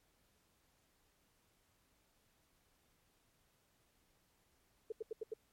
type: tone bursts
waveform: sine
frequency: 441.2 Hz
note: A4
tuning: 5 cents sharp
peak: -38 dBFS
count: 5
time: 4.9-5.338 s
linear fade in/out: 5 ms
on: 22 ms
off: 82 ms
effects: pink hiss -75 dBFS RMS until 5.52 s + MP3 64 kbps